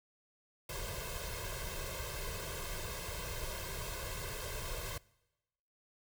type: noise with comb filter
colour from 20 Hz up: pink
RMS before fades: -41 dBFS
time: 0.69-4.98 s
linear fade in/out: 5 ms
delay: 1.9 ms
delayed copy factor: +1
effects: noise-tail reverb RT60 1.0 s tail -23 dB re dry